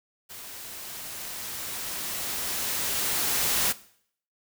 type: noise with level ramp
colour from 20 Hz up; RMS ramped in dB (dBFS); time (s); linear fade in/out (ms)
white; -42 to -24; 0.29-3.73; 20
effects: noise-tail reverb RT60 0.6 s tail -18 dB re dry